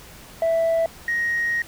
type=tone pair in turn; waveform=sine; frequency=659.3 / 1876.7 Hz; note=E5 / A#6; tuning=0 / +11 cents; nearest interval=octave + tritone; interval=1811 cents; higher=second; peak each=-15 / -19 dBFS; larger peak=first; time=0.42-0.86 / 1.08-1.62 s; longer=second; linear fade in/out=2 ms; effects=tanh soft clip ceiling -16 dBFS + pink hiss -44 dBFS RMS until 1.67 s